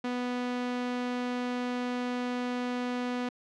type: tone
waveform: sawtooth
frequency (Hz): 246.9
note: B3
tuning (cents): 0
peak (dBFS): -26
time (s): 0.04-3.29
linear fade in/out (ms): 5
effects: low-pass 4000 Hz 12 dB/octave